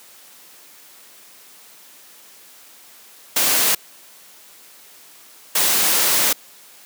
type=noise bursts at uneven times; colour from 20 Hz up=white; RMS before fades=-17 dBFS; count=2; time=3.36-3.75 / 5.55-6.33 s; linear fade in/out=5 ms; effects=white hiss -46 dBFS RMS until 6.85 s + high-pass 200 Hz 12 dB/octave